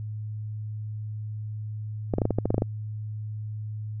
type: clicks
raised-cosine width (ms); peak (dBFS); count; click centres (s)
2; -10; 11; 2.138 / 2.184 / 2.218 / 2.254 / 2.307 / 2.386 / 2.456 / 2.505 / 2.544 / 2.581 / 2.621
effects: added 107 Hz sine -31 dBFS peak until 4 s